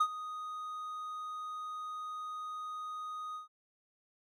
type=tone with ADSR envelope; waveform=triangle; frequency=1244.5 Hz; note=D#6; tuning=in tune; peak=-21 dBFS; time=0-3.48 s; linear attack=9 ms; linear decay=62 ms; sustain=-16 dB; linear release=130 ms; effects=none